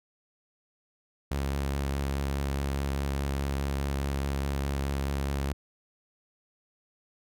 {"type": "tone with vibrato", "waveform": "sawtooth", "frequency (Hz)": 69.3, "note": "C#2", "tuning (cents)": 0, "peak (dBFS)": -24, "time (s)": [1.31, 5.53], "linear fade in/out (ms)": 5, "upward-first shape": "sine", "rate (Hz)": 4.8, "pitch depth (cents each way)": 17, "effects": []}